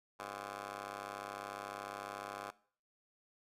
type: ring-modulated tone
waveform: 10% pulse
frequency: 100 Hz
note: G2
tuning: 35 cents sharp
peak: -32 dBFS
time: 0.19-2.51 s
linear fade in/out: 10 ms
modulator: 917 Hz
effects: noise-tail reverb RT60 0.5 s tail -20 dB re dry + resampled to 32000 Hz